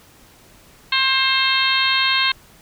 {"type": "harmonic tone", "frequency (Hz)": 530, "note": "C5", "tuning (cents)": 22, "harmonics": [2, 3, 4, 5, 6, 7, 8], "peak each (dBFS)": [-23, -23, -23, -23, -23, -23, -23], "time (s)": [0.92, 2.32], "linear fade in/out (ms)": 5, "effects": ["pink hiss -49 dBFS RMS until 2.61 s"]}